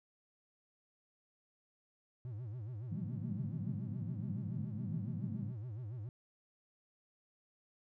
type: tone with vibrato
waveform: triangle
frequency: 113.9 Hz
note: A#2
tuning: 40 cents flat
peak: -39 dBFS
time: 2.25-6.09 s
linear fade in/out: 0 ms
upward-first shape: sine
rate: 7.1 Hz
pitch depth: 220 cents each way
type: band-pass noise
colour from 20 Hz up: pink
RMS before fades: -42 dBFS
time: 2.91-5.52 s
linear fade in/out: 10 ms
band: 140 to 220 Hz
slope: 48 dB/octave
effects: none